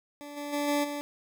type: tone with level steps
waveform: 20% pulse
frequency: 290.2 Hz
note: D4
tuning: 21 cents flat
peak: -36 / -30 / -23 / -20 / -28 dBFS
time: 0.21-1.01 s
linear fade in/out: 0 ms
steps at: 0.36 / 0.52 / 0.67 / 0.83 s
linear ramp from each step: 20 ms
effects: none